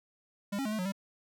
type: tone with pitch steps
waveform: square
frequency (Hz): 201.7 / 272.8 / 212.7 / 217.4 / 182.5 / 196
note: G3 / C#4 / G#3 / A3 / F#3 / G3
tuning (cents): +50 / -28 / +42 / -21 / -24 / 0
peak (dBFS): -32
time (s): 0.52-0.922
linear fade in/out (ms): 10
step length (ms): 67
effects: none